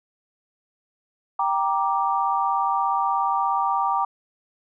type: chord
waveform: sine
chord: G minor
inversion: none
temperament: just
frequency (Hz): 784 / 940.8 / 1176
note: G5 / Bb5 / D6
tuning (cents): 0 / +16 / +2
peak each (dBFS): -24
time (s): 1.39-4.05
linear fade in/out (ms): 5
effects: none